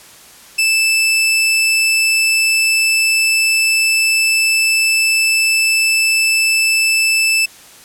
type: tone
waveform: sawtooth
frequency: 2637 Hz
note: E7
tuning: in tune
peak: -8 dBFS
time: 0.58-7.46 s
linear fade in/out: 10 ms
effects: white hiss -41 dBFS RMS until 7.84 s + low-pass 12000 Hz 12 dB/octave